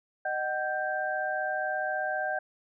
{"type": "tone cluster", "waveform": "sine", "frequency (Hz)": [617, 752, 1576], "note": ["D#5", "F#5", "G6"], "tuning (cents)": [-15, 28, 9], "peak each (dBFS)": [-33, -32, -32], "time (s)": [0.25, 2.39], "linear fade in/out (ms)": 5, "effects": []}